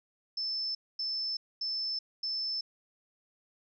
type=tone bursts; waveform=sine; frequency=5274 Hz; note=E8; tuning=in tune; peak=-31 dBFS; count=4; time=0.37-2.61 s; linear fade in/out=5 ms; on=380 ms; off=240 ms; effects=none